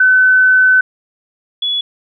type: tone pair in turn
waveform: sine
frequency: 1514 / 3399 Hz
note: F#6 / G#7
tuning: +39 / +39 cents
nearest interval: octave + major second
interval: 1400 cents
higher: second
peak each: -6 / -14 dBFS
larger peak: first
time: 0-0.81 / 1.62-1.81 s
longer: first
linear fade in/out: 5 ms
effects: none